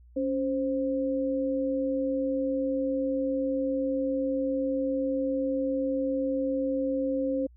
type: tone pair together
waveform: sine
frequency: 277.5 / 525 Hz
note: C#4 / C5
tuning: +2 / +6 cents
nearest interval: major seventh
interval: 1104 cents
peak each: -28 dBFS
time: 0.16-7.47 s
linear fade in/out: 10 ms
effects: added 60 Hz sine -51 dBFS peak until 7.56 s